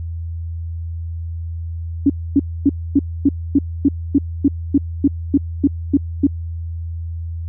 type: tone bursts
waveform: sine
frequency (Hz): 280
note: C#4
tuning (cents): +18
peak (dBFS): -8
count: 15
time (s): 2.06-6.27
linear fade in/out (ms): 5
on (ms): 38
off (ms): 260
effects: added 83 Hz sine -23 dBFS peak until 7.48 s